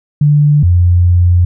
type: tone pair in turn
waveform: sine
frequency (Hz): 147.3 / 88.25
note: D3 / F2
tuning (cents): +6 / +19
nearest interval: major sixth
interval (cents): 887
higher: first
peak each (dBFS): -5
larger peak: neither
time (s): 0.21-0.63 / 0.63-1.45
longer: second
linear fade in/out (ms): 5
effects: none